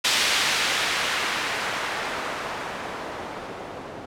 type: noise with low-pass filter sweep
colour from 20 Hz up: blue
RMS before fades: -27 dBFS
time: 0.04-4.06 s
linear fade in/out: 10 ms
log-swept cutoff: 3600 to 500 Hz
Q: 0.77
effects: none